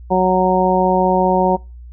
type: harmonic tone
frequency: 185 Hz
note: F#3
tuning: in tune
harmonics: 1 / 2 / 3 / 4 / 5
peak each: -18 / -18 / -18 / -18 / -18 dBFS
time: 0.1-1.57 s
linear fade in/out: 20 ms
effects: noise-tail reverb RT60 0.3 s tail -26 dB re dry + added 60 Hz sine -33 dBFS peak until 1.92 s